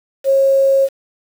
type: tone with quantisation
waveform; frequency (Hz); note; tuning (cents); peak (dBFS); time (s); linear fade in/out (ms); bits
sine; 543; C#5; -36; -9; 0.24-0.89; 50; 6
effects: none